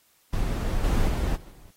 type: noise with level steps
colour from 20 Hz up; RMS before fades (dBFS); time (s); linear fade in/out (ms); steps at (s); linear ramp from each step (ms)
brown; -26 / -22 / -25 / -43 / -48; 0.33-1.71; 5; 0.83 / 1.07 / 1.35 / 1.5; 20
effects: white hiss -63 dBFS RMS until 1.76 s + AAC 48 kbps